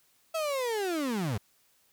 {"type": "linear sweep", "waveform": "35% pulse", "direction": "down", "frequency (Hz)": [659.3, 92], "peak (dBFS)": -27, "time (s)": [0.34, 1.38], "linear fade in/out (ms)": 10, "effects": ["white hiss -67 dBFS RMS until 1.92 s"]}